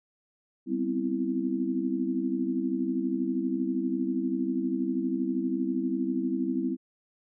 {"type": "chord", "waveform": "sine", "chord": "C major seventh", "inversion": "second", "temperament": "equal with one note detuned", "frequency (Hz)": [196, 249.1, 261.6, 329.6], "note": ["G3", "B3", "C4", "E4"], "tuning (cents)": [0, 15, 0, 0], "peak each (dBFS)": [-34, -32, -30, -31], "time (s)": [0.66, 6.77], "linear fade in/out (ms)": 50, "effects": []}